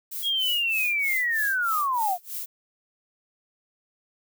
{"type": "noise with tremolo", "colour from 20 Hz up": "violet", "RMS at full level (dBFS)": -32, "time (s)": [0.11, 2.46], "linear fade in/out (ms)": 10, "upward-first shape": "sine", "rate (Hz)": 3.2, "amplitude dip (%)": 95}
{"type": "linear sweep", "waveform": "sine", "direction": "down", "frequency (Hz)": [3329, 682], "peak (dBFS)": -22, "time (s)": [0.22, 2.18], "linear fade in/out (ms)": 50}
{"effects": []}